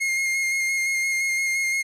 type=tone with vibrato; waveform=45% pulse; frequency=2138 Hz; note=C7; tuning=37 cents sharp; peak=-21 dBFS; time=0-1.83 s; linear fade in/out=20 ms; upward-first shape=square; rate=5.8 Hz; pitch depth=16 cents each way; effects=low-pass 10000 Hz 12 dB/octave